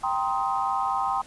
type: chord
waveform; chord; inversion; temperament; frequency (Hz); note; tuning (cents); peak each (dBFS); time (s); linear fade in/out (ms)
sine; C minor seventh; second; just; 784.9 / 941.9 / 1046.5 / 1255.8; G5 / Bb5 / C6 / Eb6; +2 / +18 / 0 / +16; -27 / -31 / -28 / -30; 0.03-1.22; 10
effects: pink hiss -49 dBFS RMS until 1.26 s + resampled to 24000 Hz